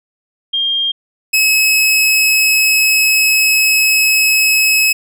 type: tone pair in turn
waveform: sine / sawtooth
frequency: 3211 / 2572 Hz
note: G7 / E7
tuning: +41 / -43 cents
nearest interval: major third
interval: 384 cents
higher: first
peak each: -13 / -6 dBFS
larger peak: second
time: 0.53-0.92 / 1.33-4.93 s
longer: second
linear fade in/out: 10 ms
effects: none